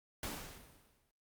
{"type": "noise with exponential decay", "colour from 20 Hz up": "pink", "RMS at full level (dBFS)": -39, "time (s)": [0.23, 1.11], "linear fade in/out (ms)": 2, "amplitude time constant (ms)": 190, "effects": ["Opus 48 kbps"]}